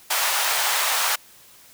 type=high-pass noise; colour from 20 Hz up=pink; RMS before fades=-22 dBFS; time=0.1-1.16 s; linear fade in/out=10 ms; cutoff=740 Hz; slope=24 dB/octave; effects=white hiss -50 dBFS RMS until 1.73 s